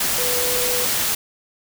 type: tone in noise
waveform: sine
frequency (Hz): 493.9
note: B4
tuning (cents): 0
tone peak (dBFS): -25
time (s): 0.18-0.85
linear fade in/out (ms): 5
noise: white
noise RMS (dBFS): -21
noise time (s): 0-1.15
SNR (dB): -7
effects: none